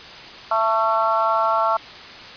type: harmonic tone with a mistuned harmonic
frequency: 222.3 Hz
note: A3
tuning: 18 cents sharp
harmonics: 3 / 4 / 5 / 6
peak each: -22 / -22 / -22 / -22 dBFS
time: 0.51-1.77 s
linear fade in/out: 5 ms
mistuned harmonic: 6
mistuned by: +18 cents
effects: white hiss -38 dBFS RMS until 2.36 s + resampled to 11025 Hz